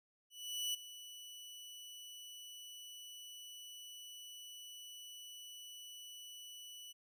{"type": "tone with ADSR envelope", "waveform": "sawtooth", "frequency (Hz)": 2960, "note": "F#7", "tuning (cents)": 0, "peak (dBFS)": -32, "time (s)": [0.3, 6.93], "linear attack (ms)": 440, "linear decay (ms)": 12, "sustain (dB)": -15, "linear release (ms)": 18, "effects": []}